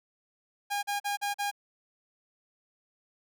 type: tone bursts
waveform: sawtooth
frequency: 813 Hz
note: G#5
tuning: 37 cents flat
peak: -25 dBFS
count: 5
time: 0.7-1.514 s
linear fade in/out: 20 ms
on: 130 ms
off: 41 ms
effects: none